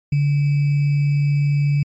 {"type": "tone with sample-and-hold", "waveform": "sine", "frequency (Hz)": 143.9, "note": "D3", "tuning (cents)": -35, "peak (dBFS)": -14, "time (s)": [0.12, 1.83], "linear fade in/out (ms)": 5, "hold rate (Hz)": 2450, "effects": ["low-pass 4000 Hz 12 dB/octave", "MP3 32 kbps"]}